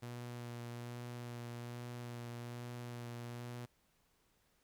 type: tone with vibrato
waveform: sawtooth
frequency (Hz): 120.2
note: B2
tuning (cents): -46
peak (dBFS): -40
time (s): 0.02-3.66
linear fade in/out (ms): 10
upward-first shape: sine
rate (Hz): 1.2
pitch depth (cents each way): 15
effects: pink hiss -75 dBFS RMS until 4.63 s